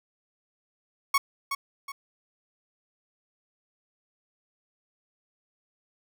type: tone with echo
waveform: 30% pulse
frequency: 1108.7 Hz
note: C#6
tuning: in tune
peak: -17 dBFS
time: 1.14-1.18 s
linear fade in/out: 5 ms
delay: 370 ms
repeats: 2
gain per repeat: -8 dB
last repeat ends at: 1.92 s
effects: none